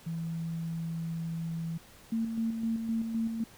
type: tone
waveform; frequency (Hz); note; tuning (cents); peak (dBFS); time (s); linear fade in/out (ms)
sine; 164.81; E3; 0; -32; 0.06-1.78; 10
type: tone with tremolo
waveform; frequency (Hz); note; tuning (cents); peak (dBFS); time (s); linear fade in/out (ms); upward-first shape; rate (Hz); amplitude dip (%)
sine; 226.2; A3; +48; -27; 2.12-3.44; 5; square; 3.9; 45
effects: pink hiss -55 dBFS RMS until 3.57 s